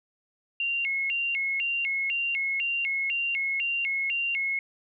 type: tone with vibrato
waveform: sine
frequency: 2455 Hz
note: D#7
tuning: 24 cents flat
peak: -25 dBFS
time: 0.6-4.59 s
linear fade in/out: 2 ms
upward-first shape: square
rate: 2 Hz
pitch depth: 210 cents each way
effects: none